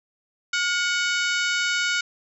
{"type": "harmonic tone with a mistuned harmonic", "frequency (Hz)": 743, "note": "F#5", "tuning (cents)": 7, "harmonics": [2, 3, 4, 5, 6, 7, 8, 9, 10], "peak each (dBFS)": [-24, -28, -30, -32, -34, -35, -36, -37, -38], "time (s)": [0.53, 2.01], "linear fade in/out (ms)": 5, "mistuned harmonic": 2, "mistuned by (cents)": -66, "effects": []}